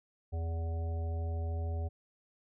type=harmonic tone with a mistuned harmonic; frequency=82.41 Hz; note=E2; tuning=in tune; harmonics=1 / 3 / 5 / 7 / 9; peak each=-32 / -51 / -48 / -49 / -49 dBFS; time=0.32-1.89 s; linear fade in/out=20 ms; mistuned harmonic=3; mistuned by=+18 cents; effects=none